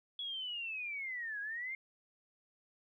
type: linear two-way sweep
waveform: sine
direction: down then up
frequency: 3386 to 1624 to 2148 Hz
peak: -38 dBFS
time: 0.19-1.75 s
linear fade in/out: 2 ms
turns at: 1.4 s
effects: 13-bit